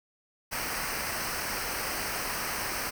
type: noise with comb filter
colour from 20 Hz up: pink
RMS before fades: -33 dBFS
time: 0.51-2.91 s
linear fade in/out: 20 ms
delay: 0.28 ms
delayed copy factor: -0.7
effects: none